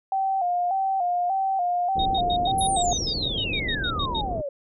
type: tone with vibrato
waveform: sine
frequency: 740 Hz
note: F#5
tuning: in tune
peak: -21 dBFS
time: 0.12-2.93 s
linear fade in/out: 2 ms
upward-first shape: square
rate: 1.7 Hz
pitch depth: 75 cents each way
type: low-pass noise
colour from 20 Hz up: pink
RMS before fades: -31 dBFS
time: 1.95-4.42 s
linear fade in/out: 20 ms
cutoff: 560 Hz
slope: 24 dB/octave
type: tone bursts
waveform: sine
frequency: 3729 Hz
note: A#7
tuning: in tune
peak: -26 dBFS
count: 15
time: 1.99-4.212 s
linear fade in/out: 5 ms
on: 66 ms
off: 88 ms
type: exponential sweep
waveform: sine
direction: down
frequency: 11175 to 540 Hz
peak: -27 dBFS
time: 2.58-4.49 s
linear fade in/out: 5 ms
effects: none